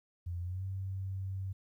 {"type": "tone with pitch glide", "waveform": "sine", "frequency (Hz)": [87.31, 95.76], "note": ["F2", "G2"], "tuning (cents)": [0, -40], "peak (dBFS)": -35, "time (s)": [0.26, 1.53], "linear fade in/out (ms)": 10, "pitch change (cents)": 160, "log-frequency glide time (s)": [0.41, 0.64], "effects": ["12-bit"]}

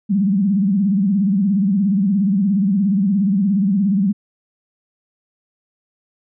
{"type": "tone with vibrato", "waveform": "sine", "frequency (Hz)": 196.6, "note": "G3", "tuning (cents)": 5, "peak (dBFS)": -13, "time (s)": [0.09, 4.13], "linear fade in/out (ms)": 20, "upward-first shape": "sine", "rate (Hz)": 17, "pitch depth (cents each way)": 140, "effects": []}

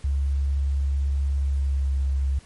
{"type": "tone with pitch glide", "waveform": "sine", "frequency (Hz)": [69.3, 67.99], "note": ["C#2", "C#2"], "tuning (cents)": [0, -33], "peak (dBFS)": -20, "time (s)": [0.04, 2.39], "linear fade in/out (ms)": 5, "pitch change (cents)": -33, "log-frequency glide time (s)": [1.4, 1.96], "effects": ["pink hiss -52 dBFS RMS until 2.45 s", "MP3 48 kbps"]}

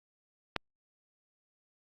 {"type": "click", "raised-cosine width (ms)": 0.3, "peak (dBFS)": -13, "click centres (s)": 0.563, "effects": ["Opus 48 kbps"]}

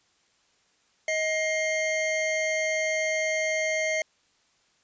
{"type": "tone pair together", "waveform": "square", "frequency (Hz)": [630.7, 2120], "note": ["D#5", "C7"], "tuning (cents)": [23, 22], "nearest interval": "octave + major sixth", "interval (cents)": 2099, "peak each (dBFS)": -28, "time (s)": [1.08, 4.02], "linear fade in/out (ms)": 2, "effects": ["white hiss -66 dBFS RMS until 4.83 s", "resampled to 16000 Hz"]}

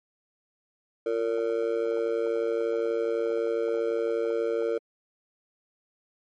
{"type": "tone with amplitude modulation", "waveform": "triangle", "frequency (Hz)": 458.3, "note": "A#4", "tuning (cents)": -29, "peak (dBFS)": -18, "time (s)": [1.06, 4.78], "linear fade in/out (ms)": 5, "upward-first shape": "sine", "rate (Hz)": 112, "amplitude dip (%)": 100, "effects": ["MP3 48 kbps"]}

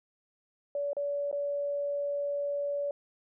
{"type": "tone with dropouts", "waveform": "sine", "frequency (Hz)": 572, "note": "D5", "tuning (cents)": -46, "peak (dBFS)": -29, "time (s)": [0.75, 2.91], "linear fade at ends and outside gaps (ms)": 2, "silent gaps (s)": [[0.932, 0.967], [1.314, 1.327]], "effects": []}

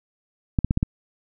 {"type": "clicks", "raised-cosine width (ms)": 5, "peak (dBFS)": -7, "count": 5, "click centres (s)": [0.588, 0.646, 0.709, 0.774, 0.829], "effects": []}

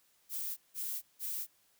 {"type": "noise bursts", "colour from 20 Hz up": "violet", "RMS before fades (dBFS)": -38, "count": 3, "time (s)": [0.29, 1.47], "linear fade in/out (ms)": 50, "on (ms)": 280, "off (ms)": 170, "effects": ["white hiss -70 dBFS RMS until 1.79 s"]}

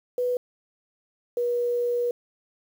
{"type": "tone pair in turn", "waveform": "sine", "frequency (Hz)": [493.9, 481.8], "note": ["B4", "B4"], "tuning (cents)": [0, -43], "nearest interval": "unison", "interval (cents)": 43, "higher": "first", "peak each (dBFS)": -22, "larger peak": "neither", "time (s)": [[0.18, 0.37], [1.37, 2.11]], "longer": "second", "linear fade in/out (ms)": 2, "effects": ["8-bit"]}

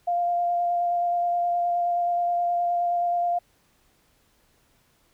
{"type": "tone with vibrato", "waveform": "sine", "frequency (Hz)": 698.5, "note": "F5", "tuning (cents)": 0, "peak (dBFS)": -21, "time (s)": [0.07, 3.39], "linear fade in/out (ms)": 10, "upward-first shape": "square", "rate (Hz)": 9.5, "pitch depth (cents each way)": 9, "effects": ["pink hiss -64 dBFS RMS until 5.13 s"]}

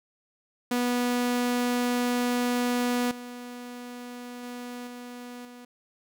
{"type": "tone with level steps", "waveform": "sawtooth", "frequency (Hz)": 244.7, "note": "B3", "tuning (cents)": -16, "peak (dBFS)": [-20, -34, -32, -35, -40], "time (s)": [0.71, 5.65], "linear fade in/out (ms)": 5, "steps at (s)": [3.11, 4.43, 4.87, 5.45], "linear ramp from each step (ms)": 2, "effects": []}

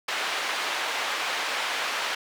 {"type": "band-pass noise", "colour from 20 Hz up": "white", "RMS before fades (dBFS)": -29, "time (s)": [0.08, 2.15], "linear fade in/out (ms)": 5, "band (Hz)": [600, 2800], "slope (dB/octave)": 12, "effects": []}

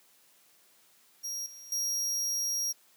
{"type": "tone with level steps", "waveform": "40% pulse", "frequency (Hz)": 5640, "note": "F8", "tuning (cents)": 16, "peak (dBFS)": [-33, -45, -28], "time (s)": [1.23, 2.73], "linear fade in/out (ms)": 20, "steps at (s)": [1.46, 1.72], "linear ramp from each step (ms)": 2, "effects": ["white hiss -63 dBFS RMS until 2.96 s", "high-pass 150 Hz 12 dB/octave"]}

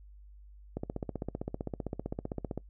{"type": "click train", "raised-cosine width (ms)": 2, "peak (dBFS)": -21, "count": 29, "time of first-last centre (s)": [0.77, 2.576], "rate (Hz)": 15.5, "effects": ["noise-tail reverb RT60 0.1 s tail -23 dB re dry", "added 50 Hz sine -50 dBFS peak until 2.69 s"]}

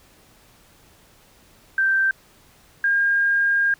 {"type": "tone pair in turn", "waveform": "sine", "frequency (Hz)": [1566, 1613.8], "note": ["G6", "G6"], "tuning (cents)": [-2, 50], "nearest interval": "minor second", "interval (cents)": 52, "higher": "second", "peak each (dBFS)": -16, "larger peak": "neither", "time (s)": [[1.78, 2.11], [2.84, 3.74]], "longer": "second", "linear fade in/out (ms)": 2, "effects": ["pink hiss -54 dBFS RMS until 3.79 s"]}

